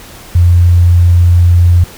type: tone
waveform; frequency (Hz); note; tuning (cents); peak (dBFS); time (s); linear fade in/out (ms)
sine; 87.31; F2; 0; -3; 0.35-1.84; 5
effects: pink hiss -33 dBFS RMS until 1.97 s